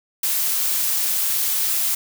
blue noise, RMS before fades -21 dBFS, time 0.23-1.95 s, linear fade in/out 5 ms, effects none

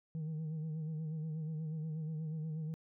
sine tone with vibrato, 157.1 Hz, D#3, 17 cents sharp, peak -34 dBFS, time 0.15-2.74 s, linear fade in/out 0 ms, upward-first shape sine, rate 8.3 Hz, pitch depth 51 cents each way, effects tanh soft clip ceiling -36 dBFS

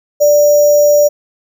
sine tone with sample-and-hold, 587.3 Hz, D5, in tune, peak -5 dBFS, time 0.2-1.09 s, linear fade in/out 20 ms, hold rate 6300 Hz, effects none

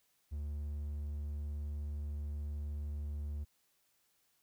triangle tone, 73.42 Hz, D2, in tune, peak -35 dBFS, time 0.31-3.45 s, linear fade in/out 20 ms, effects white hiss -75 dBFS RMS until 4.42 s

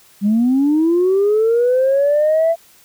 sine linear sweep, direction up, 196 to 673 Hz, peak -10 dBFS, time 0.21-2.56 s, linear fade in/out 50 ms, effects tanh soft clip ceiling -8 dBFS + white hiss -49 dBFS RMS until 2.84 s

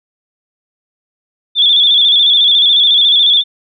sine tone with vibrato, 3464 Hz, A7, 28 cents flat, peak -6 dBFS, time 1.55-3.44 s, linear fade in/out 50 ms, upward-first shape square, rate 14 Hz, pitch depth 49 cents each way, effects none

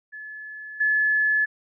sine tone with level steps, 1719 Hz, A6, 41 cents flat, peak -35 / -18 dBFS, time 0.12-1.46 s, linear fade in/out 20 ms, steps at 0.8 s, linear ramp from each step 10 ms, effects none

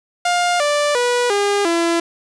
sawtooth tone with pitch steps, 706 / 586.9 / 487.8 / 405.5 / 337.1 Hz, F5 / D5 / B4 / G#4 / E4, +19 / -1 / -21 / -41 / +39 cents, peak -11 dBFS, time 0.25-2 s, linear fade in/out 5 ms, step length 350 ms, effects resampled to 22050 Hz + 7-bit

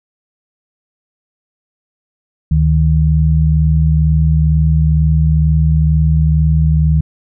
sine tone pair together, 73.41 / 155.56 Hz, D2 / D#3, 0 / 0 cents, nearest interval octave + minor second, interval 1300 cents, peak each -11 dBFS, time 2.51-7.01 s, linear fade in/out 5 ms, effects none

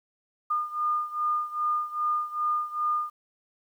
sine beating tone pair, 1214 / 1216.5 Hz, D#6 / D#6, -43 / -39 cents, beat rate 2.5 Hz, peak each -27 / -30 dBFS, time 0.5-3.1 s, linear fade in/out 10 ms, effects 10-bit

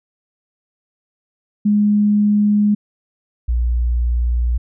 sine tone pair in turn, 207.7 / 59.65 Hz, G#3 / A#1, 0 / +41 cents, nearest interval octave + minor seventh, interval 2159 cents, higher first, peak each -11 / -14 dBFS, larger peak first, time 1.65-2.75 / 3.48-4.58 s, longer neither, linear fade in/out 10 ms, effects none

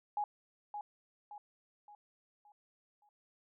sine tone with echo, 830.6 Hz, G#5, in tune, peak -32 dBFS, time 0.17-0.24 s, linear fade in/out 2 ms, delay 570 ms, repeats 5, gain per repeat -7 dB, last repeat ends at 3.09 s, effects none

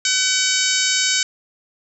harmonic tone, 757 Hz, F#5, 39 cents sharp, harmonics 2 / 3 / 4 / 5 / 6 / 7 / 8 / 9 / 10, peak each -25 / -25 / -25 / -25 / -25 / -25 / -25 / -25 / -25 dBFS, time 0.05-1.23 s, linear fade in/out 2 ms, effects none

